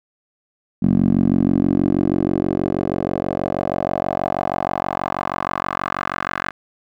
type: tone with band-pass filter sweep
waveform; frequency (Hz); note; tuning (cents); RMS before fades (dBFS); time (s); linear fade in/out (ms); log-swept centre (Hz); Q
10% pulse; 46.25; F#1; 0; -20; 0.82-6.51; 10; 210 to 1500; 2.6
effects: none